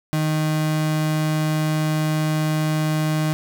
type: tone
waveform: 35% pulse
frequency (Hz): 155.1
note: D#3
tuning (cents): -5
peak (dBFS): -17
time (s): 0.13-3.33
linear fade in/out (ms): 0
effects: none